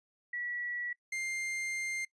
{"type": "tone pair in turn", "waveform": ["sine", "45% pulse"], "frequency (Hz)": [1939, 2100], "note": ["B6", "C7"], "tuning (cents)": [-32, 6], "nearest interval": "minor second", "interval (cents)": 138, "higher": "second", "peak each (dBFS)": [-35, -34], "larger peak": "second", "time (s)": [[0.33, 0.93], [1.12, 2.05]], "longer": "second", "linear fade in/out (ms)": 5, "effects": ["noise-tail reverb RT60 0.1 s tail -21 dB re dry", "resampled to 22050 Hz"]}